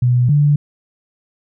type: tone pair in turn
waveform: sine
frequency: 123.47 / 146.18 Hz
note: B2 / D3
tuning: 0 / -8 cents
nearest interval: minor third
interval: 292 cents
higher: second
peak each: -10 / -9 dBFS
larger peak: second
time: 0.02-0.29 / 0.29-0.56 s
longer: neither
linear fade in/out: 5 ms
effects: none